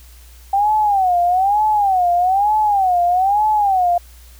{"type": "tone with vibrato", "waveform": "sine", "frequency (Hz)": 775, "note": "G5", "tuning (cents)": -20, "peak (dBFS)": -12, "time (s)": [0.53, 3.98], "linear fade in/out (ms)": 5, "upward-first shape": "sine", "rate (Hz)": 1.1, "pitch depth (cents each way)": 180, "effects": ["added 60 Hz sine -40 dBFS peak until 4.39 s", "white hiss -48 dBFS RMS until 4.39 s"]}